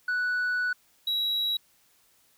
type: tone pair in turn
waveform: sine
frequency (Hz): 1480 / 3879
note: F#6 / B7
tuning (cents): 0 / -32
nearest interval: octave + perfect fourth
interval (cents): 1668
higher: second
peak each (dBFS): -22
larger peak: neither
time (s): 0.08-0.73 / 1.07-1.57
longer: first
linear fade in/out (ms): 5
effects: tanh soft clip ceiling -24 dBFS + white hiss -64 dBFS RMS until 2.37 s